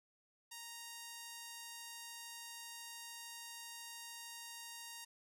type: tone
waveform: 5% pulse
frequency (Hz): 933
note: A#5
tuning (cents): +1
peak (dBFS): -36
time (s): 0.51-5.05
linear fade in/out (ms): 10
effects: none